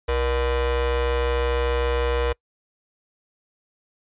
45% pulse ring-modulated tone, 269.3 Hz, C#4, 50 cents flat, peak -17 dBFS, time 0.08-2.33 s, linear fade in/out 10 ms, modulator 206 Hz, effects noise-tail reverb RT60 0.1 s tail -26 dB re dry + resampled to 8000 Hz

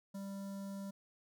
square tone with notch filter, 196.9 Hz, G3, 8 cents sharp, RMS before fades -44 dBFS, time 0.14-0.91 s, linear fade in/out 10 ms, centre 2400 Hz, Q 0.53, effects none

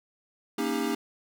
square chord, Eb dominant seventh, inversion second, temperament equal with one note detuned, 233.1 / 277.2 / 311.1 / 401.6 Hz, Bb3 / Db4 / Eb4 / G4, 0 / 0 / 0 / +42 cents, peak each -33 dBFS, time 0.58-0.95 s, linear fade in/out 5 ms, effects none

